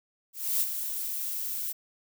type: noise with ADSR envelope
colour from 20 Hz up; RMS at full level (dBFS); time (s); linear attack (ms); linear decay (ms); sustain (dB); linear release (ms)
violet; -25; 0.33-1.73; 280; 41; -8; 16
effects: none